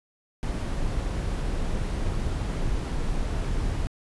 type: noise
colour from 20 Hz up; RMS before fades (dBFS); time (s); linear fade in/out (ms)
brown; -27; 0.43-3.87; 0
effects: resampled to 24000 Hz